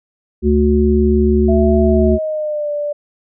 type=harmonic tone; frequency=73.42 Hz; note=D2; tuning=in tune; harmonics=1 / 3 / 5; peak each=-14 / -14 / -14 dBFS; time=0.42-2.19 s; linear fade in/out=50 ms
type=tone with pitch glide; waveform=sine; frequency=663 to 587.3 Hz; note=E5 to D5; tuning=+10 to 0 cents; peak=-17 dBFS; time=1.48-2.93 s; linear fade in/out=10 ms; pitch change=-210 cents; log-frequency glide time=1.8-2.71 s
effects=none